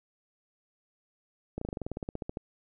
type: slowing click train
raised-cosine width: 2 ms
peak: -21 dBFS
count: 16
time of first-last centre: 1.58-2.371 s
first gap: 34 ms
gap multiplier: 1.06
effects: none